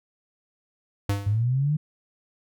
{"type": "tone with exponential decay", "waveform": "square", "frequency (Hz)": 100.4, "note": "G2", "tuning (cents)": 42, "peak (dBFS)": -20, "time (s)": [1.09, 1.45], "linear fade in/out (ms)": 5, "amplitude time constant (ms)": 78}
{"type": "linear sweep", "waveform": "sine", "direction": "up", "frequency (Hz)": [98.9, 155.56], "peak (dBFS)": -20, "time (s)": [1.26, 1.77], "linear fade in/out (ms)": 10}
{"effects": []}